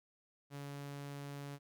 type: tone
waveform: sawtooth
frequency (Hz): 141.9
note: C#3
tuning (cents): +41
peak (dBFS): -40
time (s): 0.5-1.59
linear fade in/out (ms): 50
effects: none